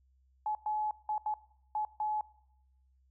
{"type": "tone bursts at uneven times", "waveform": "sine", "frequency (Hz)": 852, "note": "G#5", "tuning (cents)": 44, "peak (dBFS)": -30, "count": 6, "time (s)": [[0.46, 0.55], [0.66, 0.91], [1.09, 1.18], [1.26, 1.34], [1.75, 1.85], [2, 2.21]], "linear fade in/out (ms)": 2, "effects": ["noise-tail reverb RT60 0.8 s tail -21 dB re dry", "added 65 Hz sine -65 dBFS peak until 3.1 s"]}